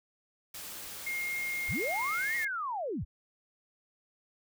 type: noise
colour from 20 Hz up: white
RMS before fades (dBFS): -43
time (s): 0.54-2.45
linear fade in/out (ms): 5
type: tone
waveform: sine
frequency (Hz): 2134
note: C7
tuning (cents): +34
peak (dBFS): -32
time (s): 1.06-2.48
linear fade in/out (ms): 10
type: linear two-way sweep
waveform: sine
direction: up then down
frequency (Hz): 32.3 to 1935 to 32.3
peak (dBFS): -32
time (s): 1.68-3.05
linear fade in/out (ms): 20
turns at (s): 2.36
effects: none